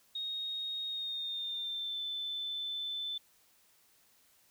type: tone with pitch glide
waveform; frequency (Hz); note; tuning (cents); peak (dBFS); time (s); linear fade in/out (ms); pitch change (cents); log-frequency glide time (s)
sine; 3734 to 3524; A#7 to A7; +2 to +2; -35; 0.15-3.18; 5; -100; 0.88-2.02
effects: white hiss -67 dBFS RMS until 4.5 s